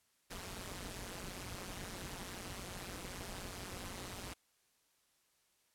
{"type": "noise with amplitude modulation", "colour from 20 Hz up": "pink", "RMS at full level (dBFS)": -42, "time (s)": [0.3, 4.34], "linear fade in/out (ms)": 10, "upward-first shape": "sine", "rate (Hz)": 184, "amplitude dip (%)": 90, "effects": ["white hiss -75 dBFS RMS until 5.74 s", "low-pass 12000 Hz 12 dB/octave"]}